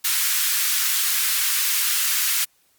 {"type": "high-pass noise", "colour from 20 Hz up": "white", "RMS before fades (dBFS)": -21, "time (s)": [0.04, 2.45], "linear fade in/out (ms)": 10, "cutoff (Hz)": 1300, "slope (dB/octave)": 24, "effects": ["white hiss -62 dBFS RMS until 2.78 s", "Opus 48 kbps"]}